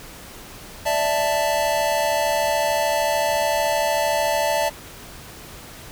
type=chord; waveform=square; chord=D suspended second; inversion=none; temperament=just; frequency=587.3 / 660.7 / 881 Hz; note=D5 / E5 / A5; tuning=0 / +4 / +2 cents; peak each=-24 dBFS; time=0.85-4.7 s; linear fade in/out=20 ms; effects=pink hiss -40 dBFS RMS until 5.91 s